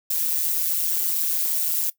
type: noise with amplitude modulation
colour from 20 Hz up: violet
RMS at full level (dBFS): -20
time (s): 0.1-1.9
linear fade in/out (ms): 5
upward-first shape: sine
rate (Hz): 163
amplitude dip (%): 75
effects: noise-tail reverb RT60 0.1 s tail -18 dB re dry